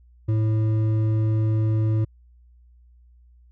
triangle tone with hard clipping, 109.3 Hz, A2, 11 cents flat, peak -20 dBFS, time 0.28-2.05 s, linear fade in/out 10 ms, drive 11 dB, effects added 60 Hz sine -50 dBFS peak until 3.51 s

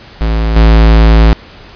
square tone with level steps, 55 Hz, A1, in tune, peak -10 / -3 dBFS, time 0.21-1.33 s, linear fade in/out 0 ms, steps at 0.56 s, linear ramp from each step 5 ms, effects pink hiss -35 dBFS RMS until 1.75 s + resampled to 11025 Hz

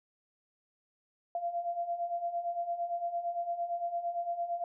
sine beating tone pair, 684 / 692.8 Hz, F5 / F5, -36 / -14 cents, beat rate 8.8 Hz, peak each -38 / -33 dBFS, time 1.35-4.64 s, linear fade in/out 2 ms, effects none

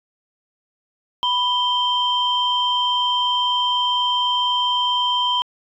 sine tone pair together, 987.8 / 3138 Hz, B5 / G7, 0 / +1 cents, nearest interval octave + minor sixth, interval 2001 cents, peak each -19 dBFS, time 1.23-5.42 s, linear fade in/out 0 ms, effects tanh soft clip ceiling -9 dBFS

